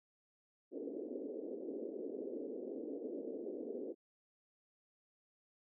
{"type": "band-pass noise", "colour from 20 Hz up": "white", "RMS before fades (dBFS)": -44, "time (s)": [0.71, 3.95], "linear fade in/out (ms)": 50, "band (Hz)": [250, 500], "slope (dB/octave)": 48, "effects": []}